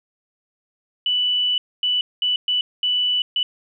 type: tone bursts at uneven times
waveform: sine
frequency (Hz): 2971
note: F#7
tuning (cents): +6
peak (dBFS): -17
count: 6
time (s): 1.06-1.58 / 1.83-2.01 / 2.22-2.36 / 2.48-2.61 / 2.83-3.22 / 3.36-3.43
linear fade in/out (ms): 2
effects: none